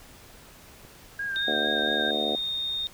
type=click train; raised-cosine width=2 ms; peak=-35 dBFS; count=3; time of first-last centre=0.85-1.886 s; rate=1.93 Hz
type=tone with vibrato; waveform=sine; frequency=1607 Hz; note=G6; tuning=43 cents sharp; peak=-28 dBFS; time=1.19-2.11 s; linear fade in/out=5 ms; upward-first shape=sine; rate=4.4 Hz; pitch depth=37 cents each way
type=tone; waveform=sine; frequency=3681 Hz; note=A#7; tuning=23 cents flat; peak=-27 dBFS; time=1.36-2.87 s; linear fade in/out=0 ms
type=harmonic tone; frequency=74 Hz; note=D2; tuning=14 cents sharp; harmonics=3 / 4 / 5 / 6 / 7 / 8 / 9 / 10; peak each=-35 / -35 / -35 / -35 / -35 / -35 / -35 / -35 dBFS; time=1.47-2.36 s; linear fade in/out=10 ms
effects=pink hiss -50 dBFS RMS until 2.93 s